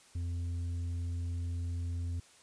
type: tone with tanh clipping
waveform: sine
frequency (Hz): 86.3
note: F2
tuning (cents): -20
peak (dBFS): -34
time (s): 0.15-2.2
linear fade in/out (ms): 5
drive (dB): 5
effects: white hiss -60 dBFS RMS until 2.42 s + resampled to 22050 Hz